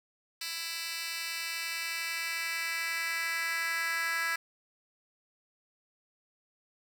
10% pulse tone with high-pass filter sweep, 331.2 Hz, E4, 8 cents sharp, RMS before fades -34 dBFS, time 0.41-4.36 s, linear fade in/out 5 ms, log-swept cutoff 3300 to 1700 Hz, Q 2.2, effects none

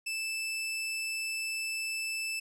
sawtooth tone, 2637 Hz, E7, in tune, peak -29 dBFS, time 0.06-2.4 s, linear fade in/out 10 ms, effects low-pass 12000 Hz 12 dB/octave

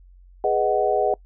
sine chord, G# minor seventh, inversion none, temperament equal with one note detuned, 415.3 / 493.9 / 622.3 / 744.3 Hz, G#4 / B4 / D#5 / F#5, 0 / 0 / 0 / +10 cents, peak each -23 / -25 / -23 / -22 dBFS, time 0.44-1.14 s, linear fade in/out 2 ms, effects noise-tail reverb RT60 0.1 s tail -24 dB re dry + added 45 Hz sine -46 dBFS peak until 1.25 s

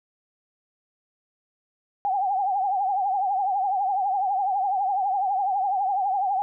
sine tone with vibrato, 780 Hz, G5, 9 cents flat, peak -21 dBFS, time 2.05-6.42 s, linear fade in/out 0 ms, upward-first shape triangle, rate 12 Hz, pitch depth 120 cents each way, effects none

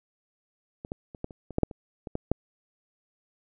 clicks, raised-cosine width 2 ms, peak -24 / -20 / -29 / -18 / -30 / -26 / -12 / -7 / -26 / -23 / -16 / -9 dBFS, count 12, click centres 0.849 / 0.919 / 1.148 / 1.244 / 1.308 / 1.507 / 1.584 / 1.633 / 1.712 / 2.072 / 2.154 / 2.316 s, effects none

